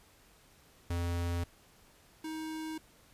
square tone pair in turn, 86.3 / 315.6 Hz, F2 / D#4, -20 / +25 cents, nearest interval octave + minor seventh, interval 2245 cents, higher second, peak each -32 / -38 dBFS, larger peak first, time 0.9-1.44 / 2.24-2.78 s, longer neither, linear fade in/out 5 ms, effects pink hiss -62 dBFS RMS until 3.13 s + resampled to 32000 Hz

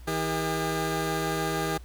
15% pulse tone pair together, 160 / 403.2 Hz, D#3 / G4, +49 / +49 cents, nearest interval octave + major third, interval 1600 cents, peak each -23 dBFS, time 0.07-1.78 s, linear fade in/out 10 ms, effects added 60 Hz sine -42 dBFS peak until 1.84 s + pink hiss -57 dBFS RMS until 1.84 s

